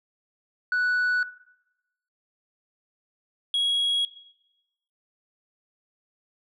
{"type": "tone pair in turn", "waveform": "sine", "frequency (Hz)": [1480, 3314], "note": ["F#6", "G#7"], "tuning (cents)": [0, -4], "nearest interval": "octave + major second", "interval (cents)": 1396, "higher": "second", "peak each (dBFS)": -19, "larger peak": "neither", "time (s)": [[0.72, 1.23], [3.54, 4.05]], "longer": "neither", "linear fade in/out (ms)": 2, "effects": ["noise-tail reverb RT60 0.9 s tail -18 dB re dry", "tanh soft clip ceiling -20 dBFS"]}